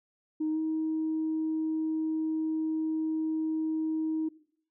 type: tone with pitch glide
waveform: sine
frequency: 311.1 to 316.2 Hz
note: D#4 to D#4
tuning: 0 to +28 cents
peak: -26 dBFS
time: 0.4-4.29 s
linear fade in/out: 10 ms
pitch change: +28 cents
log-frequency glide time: 0.51-0.58 s
effects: noise-tail reverb RT60 0.6 s tail -19 dB re dry + tanh soft clip ceiling -23 dBFS